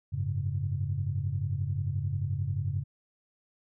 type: chord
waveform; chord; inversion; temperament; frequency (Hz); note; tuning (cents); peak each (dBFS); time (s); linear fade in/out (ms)
sine; F# suspended second; none; equal; 92.5 / 103.83 / 138.59; F#2 / G#2 / C#3; 0 / 0 / 0; -32; 0.12-2.84; 20
effects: tanh soft clip ceiling -18 dBFS